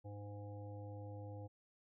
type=harmonic tone; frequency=102.5 Hz; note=G#2; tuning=22 cents flat; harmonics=1 / 3 / 5 / 7 / 8; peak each=-47 / -56 / -54 / -63 / -60 dBFS; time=0.04-1.48 s; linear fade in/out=20 ms; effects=none